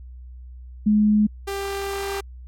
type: tone pair in turn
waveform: sine / sawtooth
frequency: 210.9 / 395.6 Hz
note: G#3 / G4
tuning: +27 / +16 cents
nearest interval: major seventh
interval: 1089 cents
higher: second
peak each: -14 / -22 dBFS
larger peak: first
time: 0.86-1.27 / 1.47-2.21 s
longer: second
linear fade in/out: 10 ms
effects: added 62 Hz sine -37 dBFS peak until 2.47 s + AAC 48 kbps